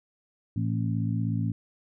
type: harmonic tone with a mistuned harmonic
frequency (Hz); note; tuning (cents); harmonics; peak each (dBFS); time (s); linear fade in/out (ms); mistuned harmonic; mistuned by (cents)
56.4; A1; +44; 2 / 3 / 4 / 5; -27 / -31 / -33 / -35; 0.56-1.52; 5; 5; -46
effects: none